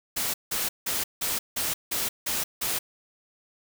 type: noise bursts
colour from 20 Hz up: white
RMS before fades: -28 dBFS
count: 8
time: 0.16-2.79 s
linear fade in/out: 10 ms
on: 180 ms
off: 170 ms
effects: none